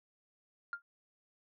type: tone with exponential decay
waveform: sine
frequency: 1400 Hz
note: F6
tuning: 4 cents sharp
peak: -31 dBFS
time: 0.73-0.82 s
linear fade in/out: 1 ms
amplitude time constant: 18 ms
effects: tanh soft clip ceiling -31 dBFS